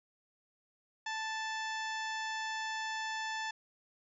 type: harmonic tone with a mistuned harmonic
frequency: 880 Hz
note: A5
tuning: in tune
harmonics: 1 / 2 / 3 / 4 / 5 / 6 / 7 / 8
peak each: -39 / -39 / -47 / -47 / -53 / -49 / -54 / -54 dBFS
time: 1.06-3.51 s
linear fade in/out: 5 ms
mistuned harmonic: 4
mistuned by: -17 cents
effects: none